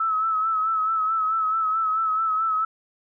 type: tone with vibrato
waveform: sine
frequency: 1300 Hz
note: E6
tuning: 24 cents flat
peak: -20 dBFS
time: 0-2.65 s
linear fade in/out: 5 ms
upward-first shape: sine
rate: 4.6 Hz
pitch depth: 41 cents each way
effects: none